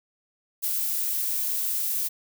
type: noise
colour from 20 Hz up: violet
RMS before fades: -27 dBFS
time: 0.62-2.09 s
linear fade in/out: 20 ms
effects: none